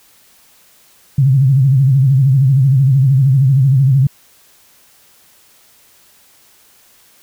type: tone with vibrato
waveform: sine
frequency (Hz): 134.2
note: C3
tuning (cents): +44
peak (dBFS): -7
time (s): 1.18-4.07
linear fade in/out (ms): 5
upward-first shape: sine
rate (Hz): 13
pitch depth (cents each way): 110
effects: white hiss -49 dBFS RMS until 7.22 s